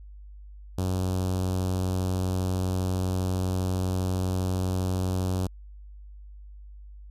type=tone with notch filter; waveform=sawtooth; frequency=92.5 Hz; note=F#2; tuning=in tune; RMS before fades=-27 dBFS; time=0.78-5.47 s; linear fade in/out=5 ms; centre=2000 Hz; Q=0.59; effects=added 50 Hz sine -42 dBFS peak until 7.1 s + resampled to 32000 Hz